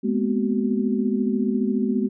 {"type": "tone cluster", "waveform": "sine", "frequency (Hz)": [209.3, 241.4, 255.8, 377.4], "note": ["G#3", "B3", "C4", "F#4"], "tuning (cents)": [14, -39, -39, 34], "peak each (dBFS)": [-23, -24, -27, -28], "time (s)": [0.03, 2.09], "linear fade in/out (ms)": 20, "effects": []}